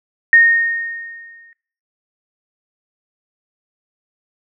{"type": "tone with exponential decay", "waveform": "sine", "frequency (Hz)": 1848, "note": "A#6", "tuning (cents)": -16, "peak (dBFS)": -4, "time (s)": [0.33, 1.53], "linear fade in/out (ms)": 1, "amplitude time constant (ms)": 260, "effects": ["noise-tail reverb RT60 0.5 s tail -21 dB re dry"]}